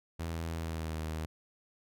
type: tone with pitch glide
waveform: sawtooth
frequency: 82.41 to 78.96 Hz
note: E2 to D#2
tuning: 0 to +26 cents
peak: -31 dBFS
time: 0.19-1.26 s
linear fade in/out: 10 ms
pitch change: -74 cents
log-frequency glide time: 0.53-0.98 s
effects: none